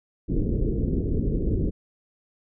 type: low-pass noise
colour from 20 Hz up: pink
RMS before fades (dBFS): -24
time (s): 0.28-1.71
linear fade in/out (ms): 20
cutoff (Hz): 450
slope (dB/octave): 48
effects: none